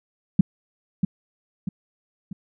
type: tone with echo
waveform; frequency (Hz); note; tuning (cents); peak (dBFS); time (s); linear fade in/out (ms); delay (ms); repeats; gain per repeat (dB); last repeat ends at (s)
sine; 185.4; F#3; +4; -8; 0.39-0.41; 5; 640; 3; -7; 2.33
effects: none